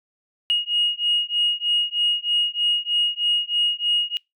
sine beating tone pair, 2873 / 2876.2 Hz, F7 / F#7, +48 / -50 cents, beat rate 3.2 Hz, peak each -21 dBFS, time 0.5-4.17 s, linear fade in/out 0 ms, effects noise-tail reverb RT60 0.2 s tail -26 dB re dry + tanh soft clip ceiling -11 dBFS

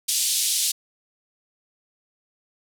white band-pass noise, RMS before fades -23 dBFS, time 0.08-0.72 s, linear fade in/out 10 ms, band 3200 to 11000 Hz, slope 24 dB/octave, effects none

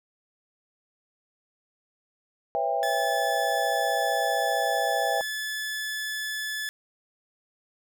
sine chord, C# half-diminished seventh, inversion third, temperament just, 498.9 / 554.4 / 665.2 / 798.3 Hz, B4 / C#5 / E5 / G5, +17 / 0 / +16 / +31 cents, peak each -32 / -32 / -28 / -27 dBFS, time 2.55-5.21 s, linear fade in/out 0 ms
sawtooth tone, 1726 Hz, A6, 34 cents flat, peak -26 dBFS, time 2.83-6.69 s, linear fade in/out 0 ms
effects none

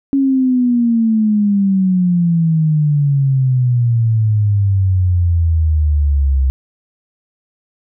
sine exponential sweep, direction down, 277.2 to 65.41 Hz, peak -10 dBFS, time 0.13-6.5 s, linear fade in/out 0 ms, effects none

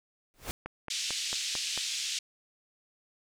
pink noise with exponential growth, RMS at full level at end -31 dBFS, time 0.34-0.51 s, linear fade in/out 0 ms, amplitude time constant 35 ms
click train, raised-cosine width 0.5 ms, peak -22 dBFS, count 6, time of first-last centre 0.66-1.776 s, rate 4.48 Hz
pink band-pass noise, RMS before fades -34 dBFS, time 0.9-2.19 s, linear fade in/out 5 ms, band 2800 to 7400 Hz, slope 24 dB/octave
effects none

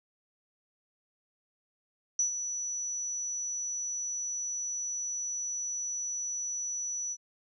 sine tone with ADSR envelope, 5920 Hz, F#8, in tune, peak -23 dBFS, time 2.19-7.17 s, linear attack 3 ms, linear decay 110 ms, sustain -9 dB, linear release 52 ms, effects none

